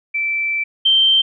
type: tone pair in turn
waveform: sine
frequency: 2330 / 3131 Hz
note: D7 / G7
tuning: -14 / -3 cents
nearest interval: perfect fourth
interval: 511 cents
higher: second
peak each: -17 / -10 dBFS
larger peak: second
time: 0.14-0.64 / 0.85-1.22 s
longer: first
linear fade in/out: 10 ms
effects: none